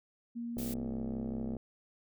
sine tone with pitch glide, 235.4 to 227.8 Hz, A#3 to A#3, +17 to -40 cents, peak -36 dBFS, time 0.35-1.57 s, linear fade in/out 20 ms, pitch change -57 cents, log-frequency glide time 0.83-0.9 s
click train, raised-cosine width 2 ms, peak -28 dBFS, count 66, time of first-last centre 0.57-1.567 s, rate 65.2 Hz
blue noise, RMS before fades -44 dBFS, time 0.58-0.74 s, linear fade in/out 5 ms
effects none

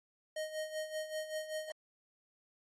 square tone with tremolo, 622.3 Hz, D#5, in tune, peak -36 dBFS, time 0.36-1.72 s, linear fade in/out 5 ms, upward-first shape sine, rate 5.2 Hz, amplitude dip 70%, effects AAC 32 kbps

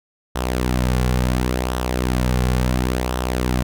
sawtooth tone with flanger, 62.5 Hz, B1, 21 cents sharp, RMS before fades -20 dBFS, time 0.35-3.63 s, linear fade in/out 10 ms, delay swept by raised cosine 0.43 to 3.23 ms, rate 0.71 Hz, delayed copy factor -0.5, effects none

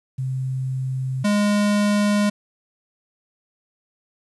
sine / square tone pair in turn, 130.81 / 206.2 Hz, C3 / G#3, 0 / -12 cents, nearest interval minor sixth, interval 788 cents, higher second, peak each -22 / -17 dBFS, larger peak second, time 0.18-1.24 / 1.24-2.3 s, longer neither, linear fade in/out 10 ms, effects resampled to 24000 Hz + 9-bit

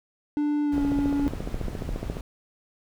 triangle tone with pitch glide, 295 to 283.8 Hz, D4 to C#4, +8 to +41 cents, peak -20 dBFS, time 0.37-1.28 s, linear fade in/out 0 ms, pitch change -67 cents, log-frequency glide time 0.64-0.81 s
brown noise, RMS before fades -33 dBFS, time 0.72-2.21 s, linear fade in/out 2 ms
click train, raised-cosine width 2 ms, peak -18 dBFS, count 21, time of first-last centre 0.78-2.169 s, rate 14.4 Hz
effects none

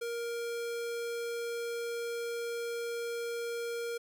square tone, 469 Hz, A#4, 11 cents sharp, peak -35 dBFS, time 0.01-3.98 s, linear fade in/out 10 ms, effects none

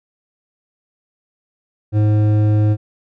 sine tone with hard clipping, 106 Hz, G#2, 36 cents sharp, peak -13 dBFS, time 1.92-2.77 s, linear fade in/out 50 ms, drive 10 dB, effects none

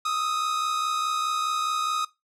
45% pulse tone pair together, 1246 / 1310.8 Hz, D#6 / E6, +2 / -10 cents, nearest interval minor second, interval 88 cents, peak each -25 / -33 dBFS, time 0.05-2.05 s, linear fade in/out 5 ms, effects noise-tail reverb RT60 0.2 s tail -19 dB re dry + low-pass 9000 Hz 12 dB/octave

